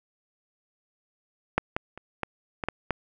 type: clicks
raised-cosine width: 0.5 ms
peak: -6 / -11 / -26 / -13 / -15 / -11 / -10 dBFS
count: 7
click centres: 1.58 / 1.765 / 1.976 / 2.233 / 2.638 / 2.686 / 2.907 s
effects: none